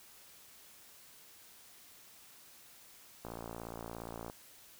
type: click train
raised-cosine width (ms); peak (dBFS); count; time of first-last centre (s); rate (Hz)
1; -29; 61; 3.25-4.299; 57.2
effects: white hiss -58 dBFS RMS until 4.79 s